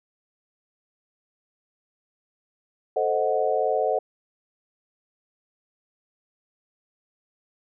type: chord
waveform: sine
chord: A diminished seventh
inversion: none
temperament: equal with one note detuned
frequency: 440 / 523.3 / 622.3 / 737.4 Hz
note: A4 / C5 / Eb5 / Gb5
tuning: 0 / 0 / 0 / -6 cents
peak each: -26 dBFS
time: 2.96-3.99 s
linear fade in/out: 5 ms
effects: none